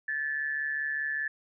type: tone with amplitude modulation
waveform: sine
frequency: 1740 Hz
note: A6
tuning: 20 cents flat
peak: -26 dBFS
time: 0.08-1.28 s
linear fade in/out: 5 ms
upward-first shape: sine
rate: 145 Hz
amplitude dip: 60%
effects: none